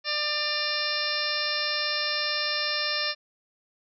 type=harmonic tone with a mistuned harmonic; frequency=597 Hz; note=D5; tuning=28 cents sharp; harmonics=1 / 2 / 3 / 4 / 5 / 6 / 7 / 8 / 9; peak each=-36 / -36 / -32 / -35 / -37 / -35 / -33 / -34 / -32 dBFS; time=0.04-3.15 s; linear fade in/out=50 ms; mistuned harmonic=5; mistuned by=-95 cents; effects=none